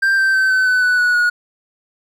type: tone with pitch steps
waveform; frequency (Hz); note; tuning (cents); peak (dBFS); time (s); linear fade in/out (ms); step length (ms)
triangle; 1579 / 1560 / 1541.2 / 1522.6 / 1504.2 / 1486.1 / 1468.2 / 1450.5; G6 / G6 / G6 / F#6 / F#6 / F#6 / F#6 / F#6; +12 / -9 / -30 / +49 / +28 / +7 / -14 / -35; -10; 0.02-1.3; 10; 160
effects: none